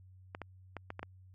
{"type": "clicks", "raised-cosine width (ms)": 0.5, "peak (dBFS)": -25, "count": 6, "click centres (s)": [0.349, 0.417, 0.767, 0.904, 0.994, 1.03], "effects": ["added 93 Hz sine -54 dBFS peak until 1.34 s", "MP3 64 kbps"]}